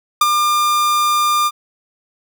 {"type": "tone with ADSR envelope", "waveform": "45% pulse", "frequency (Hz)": 1200, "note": "D6", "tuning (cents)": 37, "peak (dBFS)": -7, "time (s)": [0.21, 1.51], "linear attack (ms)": 5, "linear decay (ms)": 29, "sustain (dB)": -6, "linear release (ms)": 44, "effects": []}